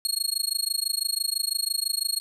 25% pulse tone with amplitude modulation, 4300 Hz, C8, 47 cents sharp, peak -16 dBFS, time 0.05-2.2 s, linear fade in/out 0 ms, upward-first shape sine, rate 26 Hz, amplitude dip 100%, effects none

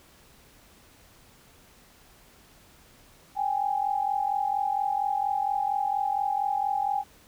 sine tone pair together, 787.7 / 832 Hz, G5 / G#5, +8 / +3 cents, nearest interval minor second, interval 95 cents, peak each -27 dBFS, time 3.35-7.04 s, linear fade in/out 50 ms, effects pink hiss -56 dBFS RMS until 7.27 s

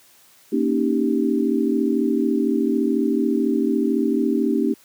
sine chord, Eb dominant seventh, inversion second, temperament equal, 233.1 / 277.2 / 311.1 / 392 Hz, Bb3 / Db4 / Eb4 / G4, 0 / 0 / 0 / 0 cents, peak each -22 / -22 / -23 / -24 dBFS, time 0.52-4.74 s, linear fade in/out 10 ms, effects white hiss -53 dBFS RMS until 4.84 s + high-pass 100 Hz 12 dB/octave

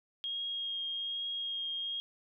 sine tone with vibrato, 3253 Hz, G#7, 37 cents flat, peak -34 dBFS, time 0.24-2 s, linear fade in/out 0 ms, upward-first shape triangle, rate 1.2 Hz, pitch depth 13 cents each way, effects none

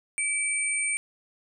sine tone pair together, 2307 / 8719 Hz, D7 / C#9, -31 / -30 cents, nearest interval octave + major seventh, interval 2301 cents, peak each -28 / -27 dBFS, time 0.18-0.97 s, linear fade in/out 0 ms, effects none

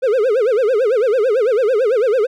triangle tone with vibrato, 467 Hz, A#4, 3 cents sharp, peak -10 dBFS, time 0.02-2.27 s, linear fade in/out 20 ms, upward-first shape sine, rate 9 Hz, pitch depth 240 cents each way, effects none

